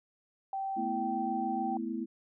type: tone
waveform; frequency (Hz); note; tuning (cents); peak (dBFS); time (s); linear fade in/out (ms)
sine; 777; G5; -16; -32; 0.53-1.77; 2
type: chord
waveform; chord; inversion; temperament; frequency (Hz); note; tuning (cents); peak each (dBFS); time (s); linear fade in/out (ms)
sine; A suspended second; none; equal; 220 / 246.9 / 329.6; A3 / B3 / E4; 0 / 0 / 0; -37; 0.76-2.06; 20
effects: none